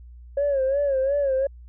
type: tone with vibrato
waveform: sine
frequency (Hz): 550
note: C#5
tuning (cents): -14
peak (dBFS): -18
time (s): 0.37-1.47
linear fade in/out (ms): 5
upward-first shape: sine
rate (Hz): 2.8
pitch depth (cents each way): 86
effects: tanh soft clip ceiling -16 dBFS + added 60 Hz sine -41 dBFS peak until 1.68 s